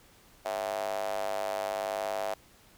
square tone with high-pass filter, 50.4 Hz, G1, 49 cents sharp, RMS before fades -33 dBFS, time 0.45-2.34 s, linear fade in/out 5 ms, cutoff 660 Hz, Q 5.5, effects pink hiss -59 dBFS RMS until 2.77 s

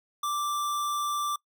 square tone, 1174.7 Hz, D6, in tune, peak -28 dBFS, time 0.23-1.36 s, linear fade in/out 5 ms, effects noise-tail reverb RT60 0.1 s tail -23 dB re dry

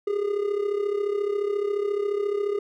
triangle tone with amplitude modulation, 407.9 Hz, G#4, 31 cents flat, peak -18 dBFS, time 0.07-2.59 s, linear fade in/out 5 ms, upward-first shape sine, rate 34.3 Hz, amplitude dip 70%, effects none

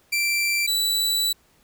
sawtooth tone pair in turn, 2349 / 3951 Hz, D7 / B7, 0 / 0 cents, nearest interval major sixth, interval 900 cents, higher second, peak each -17 dBFS, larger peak neither, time 0.12-0.67 / 0.67-1.33 s, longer second, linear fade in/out 10 ms, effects pink hiss -60 dBFS RMS until 1.63 s

